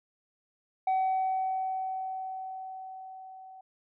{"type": "tone with level ramp", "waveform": "sine", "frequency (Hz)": 757, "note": "F#5", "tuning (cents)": 39, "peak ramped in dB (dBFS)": [-21, -46], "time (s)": [0.87, 3.61], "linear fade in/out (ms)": 5, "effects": ["tanh soft clip ceiling -23 dBFS"]}